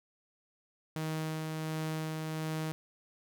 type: tone with tremolo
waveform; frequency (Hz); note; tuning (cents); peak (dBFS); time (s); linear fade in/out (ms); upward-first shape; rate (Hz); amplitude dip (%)
sawtooth; 157.6; D#3; +23; -29; 0.96-2.72; 0; sine; 1.4; 25
effects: none